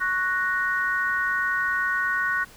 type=chord; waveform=sine; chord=F# major; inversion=second; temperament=equal; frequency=1108.7 / 1480 / 1864.7 Hz; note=C#6 / F#6 / A#6; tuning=0 / 0 / 0 cents; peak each=-29 / -24 / -27 dBFS; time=0-2.45 s; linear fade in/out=20 ms; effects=pink hiss -49 dBFS RMS until 2.56 s